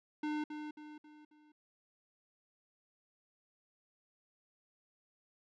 square tone with echo, 301.8 Hz, D4, 47 cents sharp, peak -35 dBFS, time 0.23-0.44 s, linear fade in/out 5 ms, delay 270 ms, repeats 4, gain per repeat -7 dB, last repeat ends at 1.52 s, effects low-pass 3000 Hz 12 dB/octave

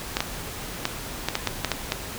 clicks, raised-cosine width 0.2 ms, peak -5 dBFS, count 9, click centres 0.169 / 0.205 / 0.854 / 1.286 / 1.354 / 1.473 / 1.647 / 1.717 / 1.921 s, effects pink hiss -35 dBFS RMS until 2.18 s

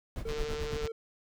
brown noise with tremolo, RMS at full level -34 dBFS, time 0.16-0.86 s, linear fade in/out 0 ms, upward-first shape sine, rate 9 Hz, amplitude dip 80%
triangle tone with vibrato, 449.1 Hz, A4, 35 cents sharp, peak -33 dBFS, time 0.25-0.92 s, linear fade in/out 5 ms, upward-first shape square, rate 9.8 Hz, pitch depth 13 cents each way
click train, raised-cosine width 0.2 ms, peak -25 dBFS, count 88, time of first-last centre 0.29-0.874 s, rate 149 Hz
effects none

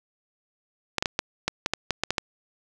clicks, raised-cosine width 0.2 ms, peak -6 dBFS, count 11, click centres 0.983 / 1.025 / 1.058 / 1.191 / 1.48 / 1.661 / 1.736 / 1.907 / 2.036 / 2.106 / 2.182 s, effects none

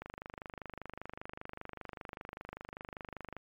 click train, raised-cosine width 0.5 ms, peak -27 dBFS, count 85, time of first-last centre 0.02-3.367 s, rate 25.1 Hz, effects MP3 96 kbps

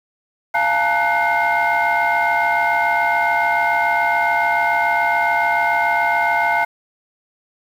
sine tone cluster, 693 / 855 / 922 / 1493 / 2121 Hz, F5 / A5 / A#5 / F#6 / C7, -14 / -50 / -19 / +15 / +23 cents, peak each -20 dBFS, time 0.54-6.65 s, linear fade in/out 10 ms, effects tanh soft clip ceiling -8 dBFS + 7-bit

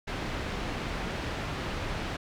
pink low-pass noise, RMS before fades -34 dBFS, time 0.07-2.17 s, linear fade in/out 10 ms, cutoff 3400 Hz, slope 12 dB/octave, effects none

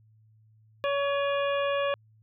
harmonic tone with a mistuned harmonic, 563 Hz, C#5, 27 cents sharp, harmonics 1 / 2 / 3 / 4 / 5 / 6, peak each -26 / -32 / -36 / -38 / -40 / -42 dBFS, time 0.84-1.94 s, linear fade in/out 0 ms, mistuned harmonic 4, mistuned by +140 cents, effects added 109 Hz sine -57 dBFS peak until 2.22 s

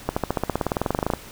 accelerating click train, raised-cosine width 1 ms, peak -7 dBFS, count 21, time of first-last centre 0.09-1.136 s, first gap 75 ms, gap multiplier 0.96, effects pink hiss -42 dBFS RMS until 1.31 s

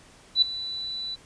sine tone with ADSR envelope, 3970 Hz, B7, 8 cents sharp, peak -13 dBFS, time 0.35-1.16 s, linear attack 71 ms, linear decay 4 ms, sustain -17 dB, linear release 21 ms, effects pink hiss -53 dBFS RMS until 1.25 s + resampled to 22050 Hz

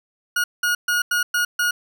40% pulse tone bursts at uneven times, 1442 Hz, F#6, 45 cents flat, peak -17 dBFS, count 6, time 0.36-0.44 / 0.63-0.75 / 0.88-1.02 / 1.11-1.23 / 1.34-1.45 / 1.59-1.71 s, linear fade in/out 5 ms, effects none

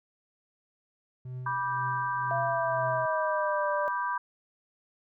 triangle tone with tremolo, 127 Hz, B2, 49 cents sharp, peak -32 dBFS, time 1.25-3.06 s, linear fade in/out 5 ms, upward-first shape triangle, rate 2 Hz, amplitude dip 80%
sine chord, G major, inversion first, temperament just, 980 / 1176 / 1568 Hz, B5 / D6 / G6, -14 / +2 / 0 cents, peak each -30 / -34 / -34 dBFS, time 1.46-4.18 s, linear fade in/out 5 ms
sine tone with pitch glide, 680 to 592 Hz, F5 to D5, -46 to +14 cents, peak -29 dBFS, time 2.31-3.88 s, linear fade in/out 0 ms, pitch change -240 cents, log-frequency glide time 2.44-3.69 s
effects none

